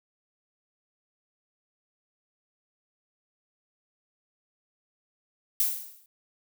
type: noise with exponential decay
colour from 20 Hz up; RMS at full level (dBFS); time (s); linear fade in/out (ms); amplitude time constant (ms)
violet; -22; 5.6-6.06; 1; 100
effects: none